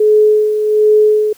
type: tone with tremolo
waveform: sine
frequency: 426.1 Hz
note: G#4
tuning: 44 cents sharp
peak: -5 dBFS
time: 0-1.33 s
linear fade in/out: 5 ms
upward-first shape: sine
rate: 1.3 Hz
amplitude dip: 55%
effects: white hiss -46 dBFS RMS until 1.37 s